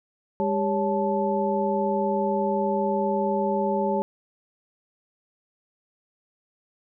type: tone cluster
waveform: sine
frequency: 203 / 398.2 / 559 / 874 Hz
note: G#3 / G4 / C#5 / A5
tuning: -39 / +27 / +14 / -12 cents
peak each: -27 dBFS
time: 0.4-4.02 s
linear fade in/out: 0 ms
effects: none